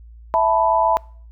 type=chord; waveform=sine; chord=E suspended fourth; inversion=none; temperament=equal; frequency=659.3 / 880 / 987.8 Hz; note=E5 / A5 / B5; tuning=0 / 0 / 0 cents; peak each=-18 dBFS; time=0.34-0.97 s; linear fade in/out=0 ms; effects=noise-tail reverb RT60 0.5 s tail -25 dB re dry + added 57 Hz sine -39 dBFS peak until 1.31 s